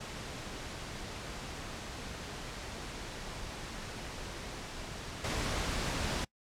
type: noise with level steps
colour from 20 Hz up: pink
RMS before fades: -42 / -34 dBFS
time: 0-6.25 s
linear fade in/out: 10 ms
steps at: 5.24 s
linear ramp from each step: 2 ms
effects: noise-tail reverb RT60 0.1 s tail -24 dB re dry + low-pass 7000 Hz 12 dB/octave